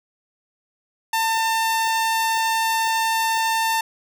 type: tone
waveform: sawtooth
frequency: 898 Hz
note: A5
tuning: 35 cents sharp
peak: -15 dBFS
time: 1.13-3.81 s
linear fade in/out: 5 ms
effects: none